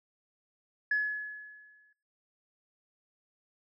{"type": "tone with exponential decay", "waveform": "sine", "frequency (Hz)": 1700, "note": "G#6", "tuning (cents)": 40, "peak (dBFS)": -23, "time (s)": [0.91, 1.93], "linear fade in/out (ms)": 5, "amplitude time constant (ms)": 220, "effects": ["noise-tail reverb RT60 0.6 s tail -22 dB re dry", "tanh soft clip ceiling -20 dBFS"]}